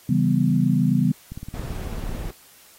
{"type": "chord", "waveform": "sine", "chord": "C# half-diminished seventh", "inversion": "none", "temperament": "equal with one note detuned", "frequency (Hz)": [137.08, 164.81, 196, 246.9], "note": ["C#3", "E3", "G3", "B3"], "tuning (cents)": [-19, 0, 0, 0], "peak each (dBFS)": -22, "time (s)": [0.09, 1.12], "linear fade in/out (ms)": 5}
{"type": "click train", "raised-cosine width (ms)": 5, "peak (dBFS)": -21, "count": 17, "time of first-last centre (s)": [1.32, 2.204], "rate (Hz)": 18.1}
{"type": "noise", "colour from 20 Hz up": "brown", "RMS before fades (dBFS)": -31, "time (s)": [1.54, 2.31], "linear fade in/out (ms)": 5}
{"effects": ["white hiss -51 dBFS RMS until 2.78 s", "AAC 48 kbps"]}